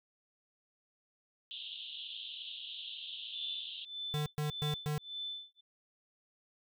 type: band-pass noise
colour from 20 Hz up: pink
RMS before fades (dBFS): -45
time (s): 1.51-3.85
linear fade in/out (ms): 0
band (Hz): 2900 to 3800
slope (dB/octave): 96
type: tone with tremolo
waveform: sine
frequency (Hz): 3520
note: A7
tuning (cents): 0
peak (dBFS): -37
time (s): 3.33-5.61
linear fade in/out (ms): 10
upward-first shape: sine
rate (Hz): 1.7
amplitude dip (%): 100
type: tone bursts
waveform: square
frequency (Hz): 150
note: D3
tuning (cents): +37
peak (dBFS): -33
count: 4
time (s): 4.14-4.98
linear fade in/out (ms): 0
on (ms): 120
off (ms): 120
effects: none